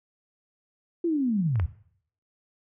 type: linear sweep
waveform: sine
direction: down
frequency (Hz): 351.2 to 71.1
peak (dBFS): -22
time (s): 1.04-1.66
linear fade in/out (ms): 5
type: clicks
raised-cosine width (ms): 0.5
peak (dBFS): -29 / -19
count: 2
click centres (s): 1.557 / 1.598
effects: noise-tail reverb RT60 0.6 s tail -17 dB re dry